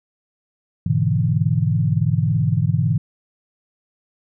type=chord; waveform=sine; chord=E dominant seventh; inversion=first; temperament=equal; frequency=103.83 / 123.47 / 146.83 / 164.81 Hz; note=G#2 / B2 / D3 / E3; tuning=0 / 0 / 0 / 0 cents; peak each=-21 dBFS; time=0.86-2.98 s; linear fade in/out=5 ms; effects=none